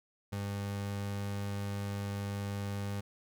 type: tone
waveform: 30% pulse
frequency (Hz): 100.6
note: G2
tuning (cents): +45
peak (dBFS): -32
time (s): 0.32-3.01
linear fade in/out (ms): 10
effects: none